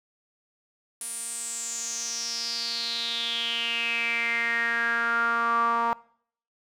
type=tone with band-pass filter sweep; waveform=sawtooth; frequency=233.1 Hz; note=A#3; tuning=in tune; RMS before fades=-28 dBFS; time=1.01-5.93 s; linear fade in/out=0 ms; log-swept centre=9900 to 1000 Hz; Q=7.5; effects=noise-tail reverb RT60 0.6 s tail -22 dB re dry